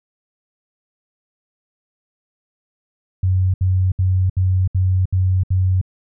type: tone bursts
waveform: sine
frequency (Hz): 93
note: F#2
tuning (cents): +9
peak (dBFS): -13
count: 7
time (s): 3.23-5.814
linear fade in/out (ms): 5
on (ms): 310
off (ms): 69
effects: none